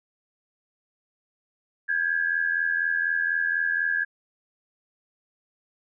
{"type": "tone pair together", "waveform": "sine", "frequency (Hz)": [1603.9, 1688], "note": ["G6", "G#6"], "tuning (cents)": [39, 28], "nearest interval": "minor second", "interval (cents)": 89, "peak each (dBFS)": -25, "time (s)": [1.88, 4.05], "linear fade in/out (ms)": 20, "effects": []}